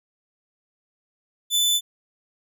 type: tone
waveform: sawtooth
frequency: 3506 Hz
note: A7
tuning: 7 cents flat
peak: -15 dBFS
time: 1.5-1.81 s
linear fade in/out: 50 ms
effects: none